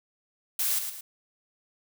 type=noise with echo; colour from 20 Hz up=blue; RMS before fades=-27 dBFS; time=0.59-0.79 s; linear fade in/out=5 ms; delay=110 ms; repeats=2; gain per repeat=-7 dB; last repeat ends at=1.01 s; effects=none